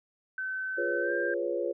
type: tone with pitch glide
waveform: sine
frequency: 1528 to 1590.1 Hz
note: G6 to G6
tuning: -45 to +24 cents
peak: -31 dBFS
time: 0.38-1.34 s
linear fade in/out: 2 ms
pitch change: +69 cents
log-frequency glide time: 1.01-1.12 s
type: chord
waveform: sine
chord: C# dominant seventh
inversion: first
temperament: equal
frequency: 349.2 / 415.3 / 493.9 / 554.4 Hz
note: E#4 / G#4 / B4 / C#5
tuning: 0 / 0 / 0 / 0 cents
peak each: -33 / -36 / -33 / -33 dBFS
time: 0.77-1.73 s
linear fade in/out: 20 ms
effects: none